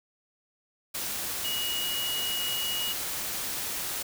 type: tone in noise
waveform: sine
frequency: 2900 Hz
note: F#7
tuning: 35 cents flat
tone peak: -30 dBFS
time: 1.44-2.93 s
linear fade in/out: 10 ms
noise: white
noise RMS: -33 dBFS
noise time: 0.94-4.03 s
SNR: 0 dB
effects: none